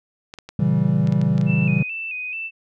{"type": "clicks", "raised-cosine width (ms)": 0.2, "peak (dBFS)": -19, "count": 8, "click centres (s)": [0.339, 0.387, 0.49, 1.073, 1.124, 1.215, 1.38, 1.413]}
{"type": "chord", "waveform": "triangle", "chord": "A# diminished seventh", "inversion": "none", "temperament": "equal with one note detuned", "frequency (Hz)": [116.54, 138.59, 164.81, 194.53], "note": ["A#2", "C#3", "E3", "G3"], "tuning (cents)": [0, 0, 0, -13], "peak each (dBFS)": [-23, -19, -18, -19], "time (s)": [0.59, 1.83], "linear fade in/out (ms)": 5}
{"type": "tone with vibrato", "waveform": "sine", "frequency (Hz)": 2577, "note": "E7", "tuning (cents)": -40, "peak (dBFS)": -26, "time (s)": [1.46, 2.51], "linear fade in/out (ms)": 50, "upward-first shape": "square", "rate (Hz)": 2.3, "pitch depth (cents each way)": 54}
{"effects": []}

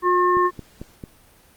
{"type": "harmonic tone", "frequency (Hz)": 358.9, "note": "F4", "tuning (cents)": 47, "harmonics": [1, 3, 5], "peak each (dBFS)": [-19, -17, -28], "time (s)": [0.02, 0.51], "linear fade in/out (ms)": 50}
{"type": "click train", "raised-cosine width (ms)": 3, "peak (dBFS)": -20, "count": 4, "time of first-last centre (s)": [0.37, 1.038], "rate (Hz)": 4.49}
{"effects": ["pink hiss -53 dBFS RMS until 1.56 s", "Opus 32 kbps"]}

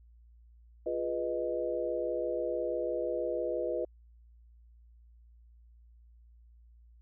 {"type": "chord", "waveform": "sine", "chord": "F half-diminished seventh", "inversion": "none", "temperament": "equal", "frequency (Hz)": [349.2, 415.3, 493.9, 622.3], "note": ["F4", "Ab4", "Cb5", "Eb5"], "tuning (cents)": [0, 0, 0, 0], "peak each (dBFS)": [-36, -40, -34, -35], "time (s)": [0.86, 3.85], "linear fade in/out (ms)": 5, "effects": ["added 58 Hz sine -55 dBFS peak until 7.01 s"]}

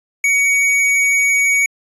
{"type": "tone with tanh clipping", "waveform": "sine", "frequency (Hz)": 2247, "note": "C#7", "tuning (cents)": 23, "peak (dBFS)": -13, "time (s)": [0.24, 1.66], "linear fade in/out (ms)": 2, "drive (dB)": 18, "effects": ["resampled to 24000 Hz"]}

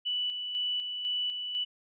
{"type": "tone with tremolo", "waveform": "sine", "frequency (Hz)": 2966, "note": "F#7", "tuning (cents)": 4, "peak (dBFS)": -28, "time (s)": [0.05, 1.65], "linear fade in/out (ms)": 20, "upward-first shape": "square", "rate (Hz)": 2, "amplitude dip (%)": 45, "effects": []}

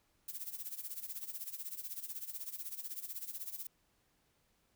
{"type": "noise with tremolo", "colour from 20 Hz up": "violet", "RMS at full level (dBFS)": -41, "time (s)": [0.28, 3.67], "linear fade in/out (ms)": 5, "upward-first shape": "sine", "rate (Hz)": 16, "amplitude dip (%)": 80, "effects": ["pink hiss -75 dBFS RMS until 4.75 s"]}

